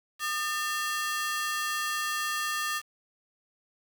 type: ring-modulated tone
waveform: sawtooth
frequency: 1506 Hz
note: F#6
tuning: 30 cents sharp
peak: -22 dBFS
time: 0.19-2.82 s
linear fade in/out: 50 ms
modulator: 290 Hz
effects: 8-bit